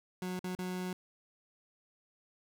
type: tone with dropouts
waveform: 30% pulse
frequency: 182.8 Hz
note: F#3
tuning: 21 cents flat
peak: -33 dBFS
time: 0.22-0.93 s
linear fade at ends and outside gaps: 2 ms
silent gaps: 0.392-0.441 / 0.551-0.588 s
effects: none